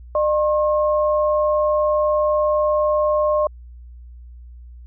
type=tone pair together; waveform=sine; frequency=603.9 / 1076 Hz; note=D5 / C6; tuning=+48 / +48 cents; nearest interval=minor seventh; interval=1000 cents; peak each=-16 / -22 dBFS; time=0.15-3.47 s; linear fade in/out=2 ms; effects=added 60 Hz sine -37 dBFS peak until 4.86 s